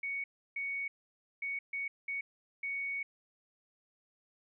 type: tone bursts at uneven times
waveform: sine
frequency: 2229 Hz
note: C#7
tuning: 9 cents sharp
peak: -34 dBFS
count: 6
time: 0.03-0.24 / 0.56-0.88 / 1.42-1.59 / 1.73-1.88 / 2.08-2.21 / 2.63-3.03 s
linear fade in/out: 5 ms
effects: none